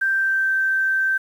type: tone with pitch glide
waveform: sine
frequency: 1570 to 1556.5 Hz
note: G6 to G6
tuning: +2 to -13 cents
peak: -17 dBFS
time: 0.01-1.18 s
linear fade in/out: 10 ms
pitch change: -15 cents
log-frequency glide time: 0.11-0.51 s
effects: 8-bit